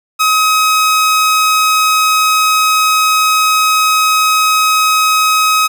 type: tone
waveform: sawtooth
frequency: 1269 Hz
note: D#6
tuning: 34 cents sharp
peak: -5 dBFS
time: 0.19-5.68 s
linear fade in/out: 20 ms
effects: none